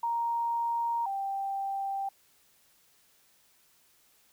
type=tone pair in turn; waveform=sine; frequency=934 / 785.4 Hz; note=A#5 / G5; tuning=+3 / +3 cents; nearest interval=minor third; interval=300 cents; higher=first; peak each=-27 / -30 dBFS; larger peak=first; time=0.03-1.06 / 1.06-2.09 s; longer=neither; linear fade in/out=5 ms; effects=white hiss -65 dBFS RMS until 4.32 s